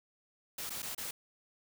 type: noise with dropouts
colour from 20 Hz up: white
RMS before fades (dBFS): -40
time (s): 0.58-1.11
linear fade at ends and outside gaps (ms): 5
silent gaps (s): 0.696-0.703 / 0.821-0.827 / 0.949-0.978
effects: none